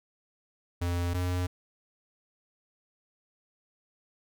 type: tone pair in turn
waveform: square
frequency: 87.31 / 89.97 Hz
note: F2 / F#2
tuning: 0 / -48 cents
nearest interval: minor second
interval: 52 cents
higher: second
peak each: -28 dBFS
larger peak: neither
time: 0.81-1.14 / 1.14-1.47 s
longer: neither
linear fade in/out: 10 ms
effects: none